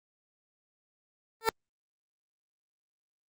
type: tone with exponential growth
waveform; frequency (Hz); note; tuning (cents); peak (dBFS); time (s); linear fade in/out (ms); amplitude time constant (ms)
15% pulse; 449.3; A4; +36; -13; 1.41-1.49; 0; 17
effects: Opus 32 kbps

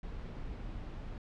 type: noise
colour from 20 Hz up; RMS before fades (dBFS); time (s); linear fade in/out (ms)
brown; -42; 0.03-1.18; 2
effects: low-pass 4000 Hz 12 dB/octave

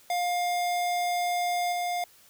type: tone with level steps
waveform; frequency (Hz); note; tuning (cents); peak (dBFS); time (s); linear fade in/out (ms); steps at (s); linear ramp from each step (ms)
square; 707; F5; +21; -26 / -28; 0.1-2.04; 2; 1.72; 5
effects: white hiss -57 dBFS RMS until 2.29 s

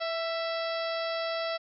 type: harmonic tone with a mistuned harmonic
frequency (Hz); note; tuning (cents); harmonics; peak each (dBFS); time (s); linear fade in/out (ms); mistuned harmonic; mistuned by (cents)
659.3; E5; 0; 1 / 2 / 3 / 4 / 5 / 6 / 7 / 8; -31 / -37 / -40 / -43 / -43 / -43 / -43 / -44; 0-1.58; 20; 2; +26
effects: none

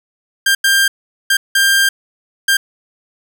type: tone bursts at uneven times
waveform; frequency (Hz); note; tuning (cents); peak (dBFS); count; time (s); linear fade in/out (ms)
sawtooth; 1592; G6; +26; -6; 5; 0.46-0.55 / 0.64-0.88 / 1.3-1.37 / 1.55-1.89 / 2.48-2.57; 5
effects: none

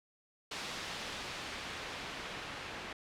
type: noise with low-pass filter sweep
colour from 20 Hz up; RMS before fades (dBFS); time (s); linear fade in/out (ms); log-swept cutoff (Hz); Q
white; -43; 0.51-2.93; 5; 4200 to 2400; 0.77
effects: none

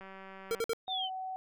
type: click train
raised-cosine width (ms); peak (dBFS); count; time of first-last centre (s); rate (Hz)
0.5; -34; 114; 0.01-0.599; 192
type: tone bursts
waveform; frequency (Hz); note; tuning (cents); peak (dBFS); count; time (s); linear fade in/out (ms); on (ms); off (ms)
square; 457.5; A#4; -32; -30; 3; 0.51-0.733; 0; 39; 53
type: exponential sweep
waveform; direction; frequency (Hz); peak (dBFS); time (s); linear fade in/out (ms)
sine; down; 3729 to 2960; -33; 0.87-1.1; 50
type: tone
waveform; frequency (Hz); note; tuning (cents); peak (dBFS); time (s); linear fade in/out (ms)
sine; 753; F#5; +30; -36; 0.88-1.36; 0
effects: none

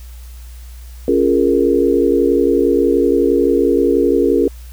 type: chord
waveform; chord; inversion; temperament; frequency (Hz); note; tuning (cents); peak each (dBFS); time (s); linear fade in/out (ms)
sine; Bb minor seventh; first; equal; 277.2 / 349.2 / 415.3 / 466.2; Db4 / F4 / Ab4 / Bb4; 0 / 0 / 0 / 0; -16; 1.08-4.48; 2
effects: added 60 Hz sine -31 dBFS peak until 4.72 s + white hiss -46 dBFS RMS until 4.72 s

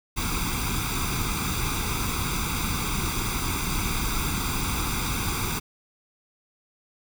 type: noise with comb filter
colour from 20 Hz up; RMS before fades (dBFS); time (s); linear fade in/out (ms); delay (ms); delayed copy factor
pink; -27; 0.16-5.6; 20; 0.83; +0.85
effects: none

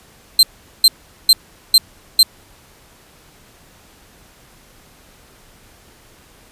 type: tone bursts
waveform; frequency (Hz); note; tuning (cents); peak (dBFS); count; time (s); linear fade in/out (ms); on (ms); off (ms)
40% pulse; 4132; C8; -22; -4; 5; 0.39-2.23; 2; 40; 410
effects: pink hiss -48 dBFS RMS until 6.51 s + resampled to 32000 Hz

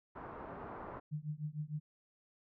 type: low-pass noise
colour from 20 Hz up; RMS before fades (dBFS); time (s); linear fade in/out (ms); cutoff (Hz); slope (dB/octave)
white; -47; 0.15-1; 10; 1200; 24
type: tone with tremolo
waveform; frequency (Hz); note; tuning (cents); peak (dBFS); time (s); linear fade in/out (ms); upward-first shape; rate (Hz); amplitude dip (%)
sine; 151.2; D#3; -49; -34; 1.11-1.8; 20; triangle; 6.6; 100
effects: none

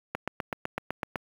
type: click train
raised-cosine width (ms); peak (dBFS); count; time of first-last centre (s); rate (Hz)
0.5; -14; 9; 0.15-1.158; 7.94
effects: high-pass 80 Hz 12 dB/octave + 7-bit

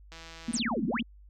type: click train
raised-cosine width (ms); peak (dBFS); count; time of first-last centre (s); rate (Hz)
0.2; -29; 78; 0.12-0.59; 164
type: tone bursts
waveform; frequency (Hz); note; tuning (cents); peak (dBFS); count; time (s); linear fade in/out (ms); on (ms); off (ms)
sine; 232.5; A#3; -4; -27; 10; 0.48-1.027; 5; 34; 23
type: exponential two-way sweep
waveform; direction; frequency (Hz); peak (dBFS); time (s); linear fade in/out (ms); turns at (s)
sine; down then up; 9960 to 155.9 to 3536; -30; 0.53-1.01; 10; 0.85
effects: added 50 Hz sine -50 dBFS peak until 1.29 s

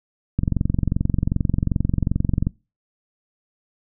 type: click train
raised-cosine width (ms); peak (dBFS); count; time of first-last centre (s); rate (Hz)
5; -7; 48; 0.39-2.47; 22.6
effects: noise-tail reverb RT60 0.3 s tail -24 dB re dry

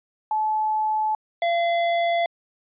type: tone pair in turn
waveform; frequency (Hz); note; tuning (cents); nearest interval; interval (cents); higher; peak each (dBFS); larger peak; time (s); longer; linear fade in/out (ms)
sine / square; 863 / 683.7; A5 / F5; -34 / -37; major third; 403; first; -20; neither; 0.31-1.15 / 1.42-2.26; neither; 2
effects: resampled to 8000 Hz

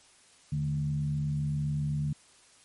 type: tone with frequency modulation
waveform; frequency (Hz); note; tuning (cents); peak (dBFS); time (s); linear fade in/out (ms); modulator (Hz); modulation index
sine; 148.1; D3; +15; -27; 0.52-2.13; 5; 67.9; 0.53
effects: white hiss -59 dBFS RMS until 2.64 s + MP3 48 kbps

